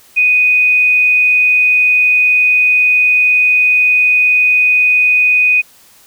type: tone with frequency modulation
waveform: sine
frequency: 2489 Hz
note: D#7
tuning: in tune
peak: -7 dBFS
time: 0.16-5.62 s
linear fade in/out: 20 ms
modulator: 27.5 Hz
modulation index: 0.24
effects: white hiss -45 dBFS RMS until 6.06 s